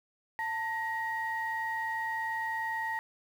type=tone pair together; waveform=sine; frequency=891.5 / 1889 Hz; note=A5 / A#6; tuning=+22 / +22 cents; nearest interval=octave + minor second; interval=1300 cents; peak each=-33 / -33 dBFS; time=0.39-2.99 s; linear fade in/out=0 ms; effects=tanh soft clip ceiling -24 dBFS + 9-bit